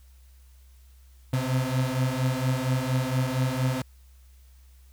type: beating tone pair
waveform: 35% pulse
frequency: 127.2 / 131.5 Hz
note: C3 / C3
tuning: -48 / +9 cents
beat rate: 4.3 Hz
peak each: -25 dBFS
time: 1.33-3.82 s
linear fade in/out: 5 ms
effects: added 64 Hz sine -50 dBFS peak until 4.92 s + white hiss -64 dBFS RMS until 4.92 s